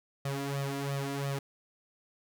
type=tone with flanger; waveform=sawtooth; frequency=139.2 Hz; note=C#3; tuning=8 cents sharp; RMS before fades=-34 dBFS; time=0.25-1.39 s; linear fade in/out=5 ms; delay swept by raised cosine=1.6 to 3 ms; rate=2.9 Hz; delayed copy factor=+0.85; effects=none